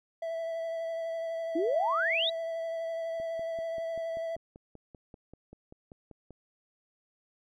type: tone with vibrato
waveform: triangle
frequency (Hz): 659.3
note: E5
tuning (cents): 0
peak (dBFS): -30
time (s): 0.22-4.36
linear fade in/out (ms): 5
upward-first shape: sine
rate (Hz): 12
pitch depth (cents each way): 15
type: exponential sweep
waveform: sine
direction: up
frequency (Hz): 305.2 to 3948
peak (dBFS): -26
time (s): 1.55-2.3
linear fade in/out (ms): 10
type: click train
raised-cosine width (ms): 2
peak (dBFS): -35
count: 17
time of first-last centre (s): 3.2-6.307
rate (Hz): 5.15
effects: none